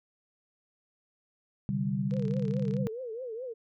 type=chord; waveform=sine; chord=C suspended second; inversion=none; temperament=equal; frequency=130.81 / 146.83 / 196 Hz; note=C3 / D3 / G3; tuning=0 / 0 / 0 cents; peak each=-33 / -33 / -30 dBFS; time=1.69-2.87 s; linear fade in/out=0 ms
type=tone with vibrato; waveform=sine; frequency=477.7 Hz; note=A#4; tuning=42 cents sharp; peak=-35 dBFS; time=2.11-3.54 s; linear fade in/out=20 ms; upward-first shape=triangle; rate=4.7 Hz; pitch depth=190 cents each way
type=click train; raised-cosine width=0.2 ms; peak=-33 dBFS; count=24; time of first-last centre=2.11-2.767 s; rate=35 Hz
effects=none